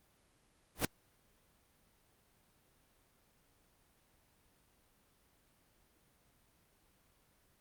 pink noise with exponential growth, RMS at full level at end -26 dBFS, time 0.75-0.85 s, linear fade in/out 2 ms, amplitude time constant 21 ms, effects pink hiss -71 dBFS RMS until 7.6 s + Opus 32 kbps

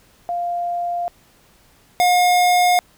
sine / square tone pair in turn, 698 / 716.8 Hz, F5 / F5, -1 / +45 cents, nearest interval unison, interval 46 cents, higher second, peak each -20 / -13 dBFS, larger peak second, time 0.29-1.08 / 2-2.79 s, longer neither, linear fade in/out 0 ms, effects pink hiss -54 dBFS RMS until 2.97 s

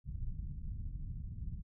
pink low-pass noise, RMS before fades -41 dBFS, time 0.04-1.63 s, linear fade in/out 50 ms, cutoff 150 Hz, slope 24 dB/octave, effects none

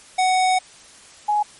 square / sine tone pair in turn, 744 / 836.6 Hz, F#5 / G#5, +9 / +12 cents, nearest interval major second, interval 203 cents, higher second, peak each -16 dBFS, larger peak neither, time 0.18-0.59 / 1.28-1.43 s, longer first, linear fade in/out 10 ms, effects white hiss -46 dBFS RMS until 1.59 s + MP3 48 kbps

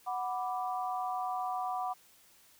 sine chord, B minor, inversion second, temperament equal, 740 / 987.8 / 1174.7 Hz, F#5 / B5 / D6, 0 / 0 / 0 cents, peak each -34 / -39 / -39 dBFS, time 0.06-1.94 s, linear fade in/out 20 ms, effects white hiss -62 dBFS RMS until 2.59 s

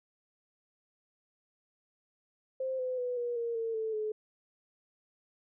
sine tone with pitch steps, 523.3 / 508.7 / 494.5 / 480.7 / 467.3 / 454.2 / 441.6 / 429.2 Hz, C5 / C5 / B4 / B4 / A#4 / A#4 / A4 / A4, 0 / -49 / +2 / -47 / +4 / -45 / +6 / -43 cents, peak -31 dBFS, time 2.6-4.12 s, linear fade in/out 5 ms, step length 190 ms, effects none

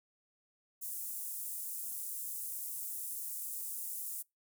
pink high-pass noise, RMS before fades -41 dBFS, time 0.81-4.23 s, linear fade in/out 20 ms, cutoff 9000 Hz, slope 24 dB/octave, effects noise-tail reverb RT60 0.2 s tail -25 dB re dry

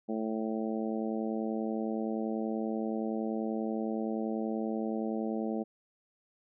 harmonic tone, 110.5 Hz, A2, 8 cents sharp, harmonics 2 / 3 / 4 / 5 / 6 / 7, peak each -33 / -37 / -39 / -41 / -43 / -44 dBFS, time 0.08-5.64 s, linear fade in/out 20 ms, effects none

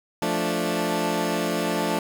15% pulse chord, D minor, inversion first, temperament equal, 174.61 / 220 / 293.7 Hz, F3 / A3 / D4, 0 / 0 / 0 cents, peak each -21 dBFS, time 0.22-1.99 s, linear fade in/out 2 ms, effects none

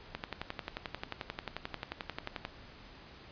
click train, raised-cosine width 0.3 ms, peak -20 dBFS, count 27, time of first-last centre 0.15-2.451 s, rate 11.3 Hz, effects pink hiss -53 dBFS RMS until 3.31 s + resampled to 11025 Hz

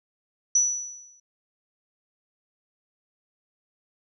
sine tone with exponential decay, 5920 Hz, F#8, in tune, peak -15 dBFS, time 0.55-1.2 s, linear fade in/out 5 ms, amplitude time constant 140 ms, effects none

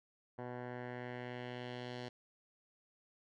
10% pulse tone with low-pass filter sweep, 123.47 Hz, B2, in tune, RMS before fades -45 dBFS, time 0.38-2.09 s, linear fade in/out 10 ms, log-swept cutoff 1200 to 4400 Hz, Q 1.7, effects none

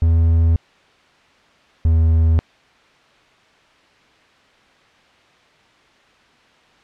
triangle tone pair in turn, 82.4 / 81.08 Hz, E2 / E2, 0 / -28 cents, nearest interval unison, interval 28 cents, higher first, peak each -9 dBFS, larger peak neither, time 0.02-0.56 / 1.85-2.39 s, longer neither, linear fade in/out 0 ms, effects white hiss -52 dBFS RMS until 6.83 s + low-pass 3000 Hz 12 dB/octave

